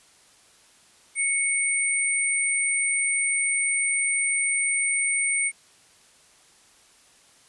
sine tone pair together, 2217 / 8868 Hz, C#7 / C#9, 0 / 0 cents, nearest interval 2 octaves, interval 2400 cents, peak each -24 dBFS, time 1.15-5.52 s, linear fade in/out 50 ms, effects white hiss -56 dBFS RMS until 7.48 s + resampled to 24000 Hz

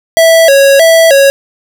square tone with vibrato, 602 Hz, D5, 43 cents sharp, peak -3 dBFS, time 0.17-1.3 s, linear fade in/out 0 ms, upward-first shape square, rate 1.6 Hz, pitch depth 150 cents each way, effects none

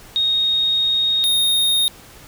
sine / square tone pair in turn, 3729 / 3705 Hz, A#7 / A#7, 0 / -11 cents, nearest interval unison, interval 11 cents, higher first, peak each -15 dBFS, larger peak neither, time 0.16-1.24 / 1.24-1.88 s, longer first, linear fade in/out 0 ms, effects pink hiss -43 dBFS RMS until 2.27 s

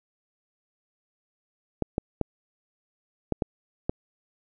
clicks, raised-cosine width 2 ms, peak -11 dBFS, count 6, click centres 1.823 / 1.981 / 2.213 / 3.323 / 3.422 / 3.895 s, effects none

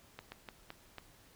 slowing click train, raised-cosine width 0.3 ms, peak -28 dBFS, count 5, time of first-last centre 0.19-0.983 s, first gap 130 ms, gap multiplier 1.29, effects pink hiss -62 dBFS RMS until 1.35 s

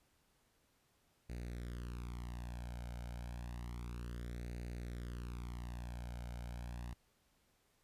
sawtooth tone with flanger, 59.7 Hz, A#1, 42 cents sharp, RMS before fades -45 dBFS, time 1.29-6.94 s, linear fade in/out 10 ms, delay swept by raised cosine 0.46 to 1.33 ms, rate 0.3 Hz, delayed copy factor +0.85, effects pink hiss -75 dBFS RMS until 7.83 s + resampled to 32000 Hz

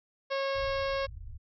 harmonic tone, 546 Hz, C#5, 26 cents flat, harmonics 1 / 2 / 3 / 4 / 5 / 6 / 7 / 8 / 9 / 10, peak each -30 / -36 / -40 / -42 / -44 / -46 / -47 / -48 / -49 / -50 dBFS, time 0.3-1.07 s, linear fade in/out 20 ms
pink low-pass noise, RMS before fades -43 dBFS, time 0.54-1.38 s, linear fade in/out 20 ms, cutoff 110 Hz, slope 48 dB/octave
effects none

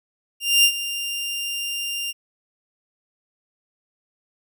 sawtooth tone with ADSR envelope, 2794 Hz, F7, in tune, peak -8 dBFS, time 0.4-2.13 s, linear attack 240 ms, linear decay 74 ms, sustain -14 dB, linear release 30 ms, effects none

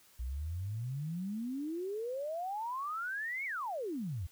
sine exponential two-way sweep, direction up then down, 58.27 to 2261 to 76.5 Hz, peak -35 dBFS, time 0.19-4.27 s, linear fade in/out 10 ms, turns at 3.45 s, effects white hiss -63 dBFS RMS until 4.31 s

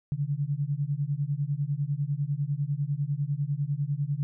sine beating tone pair, 138.59 / 148.59 Hz, C#3 / D3, 0 / +21 cents, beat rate 10 Hz, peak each -29 dBFS, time 0.12-4.23 s, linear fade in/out 0 ms, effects none

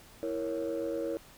sine chord, A# diminished, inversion second, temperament equal, 329.6 / 466.2 / 554.4 Hz, E4 / A#4 / C#5, 0 / 0 / 0 cents, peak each -34 dBFS, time 0.23-1.17 s, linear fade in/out 0 ms, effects tanh soft clip ceiling -26 dBFS + pink hiss -55 dBFS RMS until 1.37 s

